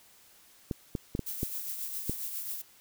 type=clicks; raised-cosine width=3 ms; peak=-18 dBFS; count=6; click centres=0.712 / 0.952 / 1.151 / 1.193 / 1.431 / 2.096 s
type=noise with tremolo; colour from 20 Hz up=violet; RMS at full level=-35 dBFS; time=1.26-2.62 s; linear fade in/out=10 ms; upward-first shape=triangle; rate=7.4 Hz; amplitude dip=50%
effects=white hiss -59 dBFS RMS until 2.8 s